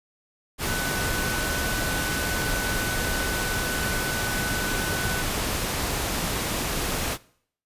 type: tone in noise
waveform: sine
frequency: 1500 Hz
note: F#6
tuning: 23 cents sharp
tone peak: -29 dBFS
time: 0.66-5.25 s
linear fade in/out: 50 ms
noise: pink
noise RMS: -27 dBFS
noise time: 0.58-7.18 s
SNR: -5 dB
effects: noise-tail reverb RT60 0.6 s tail -21 dB re dry + resampled to 32000 Hz